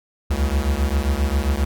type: beating tone pair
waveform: square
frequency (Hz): 66.7 / 74.2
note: C2 / D2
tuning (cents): +34 / +18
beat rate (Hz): 7.5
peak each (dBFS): -21 / -22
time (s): 0.3-1.65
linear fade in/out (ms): 10
effects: none